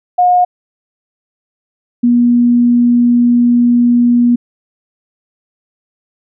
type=tone pair in turn; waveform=sine; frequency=719 / 240.7 Hz; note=F#5 / B3; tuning=-50 / -44 cents; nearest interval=octave + perfect fifth; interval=1894 cents; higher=first; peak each=-6 dBFS; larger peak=neither; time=0.18-0.45 / 2.03-4.36 s; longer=second; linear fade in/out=10 ms; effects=none